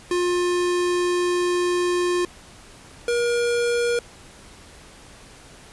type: tone pair in turn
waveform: square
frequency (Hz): 354.7 / 476.3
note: F4 / A#4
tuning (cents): +27 / +37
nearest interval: perfect fourth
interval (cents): 510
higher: second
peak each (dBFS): -20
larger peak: neither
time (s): 0.11-2.25 / 3.08-3.99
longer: first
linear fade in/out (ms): 2
effects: pink hiss -46 dBFS RMS until 5.72 s + resampled to 24000 Hz